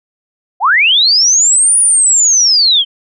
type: linear two-way sweep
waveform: sine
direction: up then down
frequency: 670 to 9760 to 3052 Hz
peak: -6 dBFS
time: 0.6-2.85 s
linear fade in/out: 50 ms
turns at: 1.79 s
effects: none